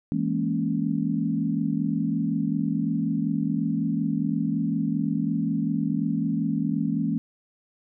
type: chord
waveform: sine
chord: A# half-diminished seventh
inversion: second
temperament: equal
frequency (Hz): 164.81 / 207.7 / 233.1 / 277.2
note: E3 / G#3 / A#3 / C#4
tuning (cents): 0 / 0 / 0 / 0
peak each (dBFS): -28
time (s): 0.12-7.18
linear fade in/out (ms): 0
effects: none